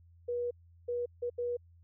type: tone bursts at uneven times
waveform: sine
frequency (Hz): 483.5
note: B4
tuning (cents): -37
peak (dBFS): -31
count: 4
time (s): 0.28-0.51 / 0.88-1.06 / 1.22-1.3 / 1.38-1.57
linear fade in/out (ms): 10
effects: added 85 Hz sine -57 dBFS peak until 1.83 s